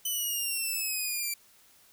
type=exponential sweep; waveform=5% pulse; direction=down; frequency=3017 to 2340 Hz; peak=-21 dBFS; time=0.05-1.34 s; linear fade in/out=5 ms; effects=white hiss -60 dBFS RMS until 1.92 s